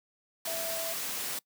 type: tone in noise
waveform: sine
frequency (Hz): 659.3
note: E5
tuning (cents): 0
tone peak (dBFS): -36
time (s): 0.47-0.93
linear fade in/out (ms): 5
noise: white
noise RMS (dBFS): -35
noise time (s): 0.45-1.39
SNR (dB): -4
effects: noise-tail reverb RT60 0.1 s tail -23 dB re dry + high-pass 150 Hz 12 dB/octave